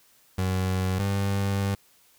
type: tone pair in turn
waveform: 30% pulse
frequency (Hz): 93.4 / 98.95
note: F#2 / G2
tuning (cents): +17 / +17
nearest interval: minor second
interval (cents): 100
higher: second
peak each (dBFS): -21 / -21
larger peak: neither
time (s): 0.38-0.99 / 0.99-1.75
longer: second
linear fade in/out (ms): 5
effects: white hiss -60 dBFS RMS until 2.18 s